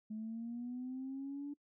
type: linear sweep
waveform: sine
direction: up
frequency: 213.9 to 290 Hz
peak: -39 dBFS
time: 0.1-1.54 s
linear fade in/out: 10 ms
effects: noise-tail reverb RT60 0.1 s tail -22 dB re dry + tanh soft clip ceiling -35 dBFS